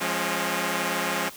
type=chord; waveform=5% pulse; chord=Db major; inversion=first; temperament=equal with one note detuned; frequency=174.61 / 207.7 / 271.2 Hz; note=F3 / Ab3 / Db4; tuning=0 / 0 / -38 cents; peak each=-18 dBFS; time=0-1.3 s; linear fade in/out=20 ms; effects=white hiss -44 dBFS RMS until 1.36 s